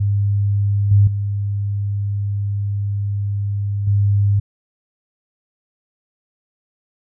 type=tone with level steps; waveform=sine; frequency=101.1 Hz; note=G#2; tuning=46 cents flat; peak=-14 / -8 / -18 / -12 dBFS; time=0-4.4 s; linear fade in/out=10 ms; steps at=0.91 / 1.07 / 3.87 s; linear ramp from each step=5 ms; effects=none